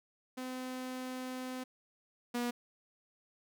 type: tone pair in turn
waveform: sawtooth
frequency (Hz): 255.8 / 241.4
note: C4 / B3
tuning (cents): -39 / -39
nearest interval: minor second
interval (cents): 100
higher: first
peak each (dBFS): -35 / -29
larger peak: second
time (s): 0.37-1.64 / 2.34-2.51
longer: first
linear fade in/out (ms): 10
effects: none